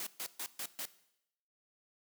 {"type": "noise bursts", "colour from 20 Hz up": "white", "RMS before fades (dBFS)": -40, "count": 5, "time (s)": [0, 0.855], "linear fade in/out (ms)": 2, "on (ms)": 67, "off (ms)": 130, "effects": ["noise-tail reverb RT60 0.8 s tail -17 dB re dry", "high-pass 200 Hz 12 dB/octave"]}